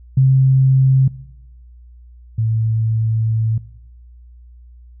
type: tone pair in turn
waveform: sine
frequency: 132.6 / 111.5 Hz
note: C3 / A2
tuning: +23 / +23 cents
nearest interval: minor third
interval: 300 cents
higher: first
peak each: -8 / -14 dBFS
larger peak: first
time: 0.17-1.08 / 2.38-3.58 s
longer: second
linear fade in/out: 5 ms
effects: noise-tail reverb RT60 1.0 s tail -21 dB re dry + added 60 Hz sine -39 dBFS peak until 5 s